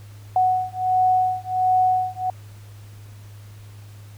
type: beating tone pair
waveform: sine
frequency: 740 / 741.4 Hz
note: F#5 / F#5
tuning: 0 / +3 cents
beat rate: 1.4 Hz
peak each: -20 dBFS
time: 0.36-2.3 s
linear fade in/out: 2 ms
effects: added 103 Hz sine -39 dBFS peak until 4.17 s + pink hiss -52 dBFS RMS until 4.17 s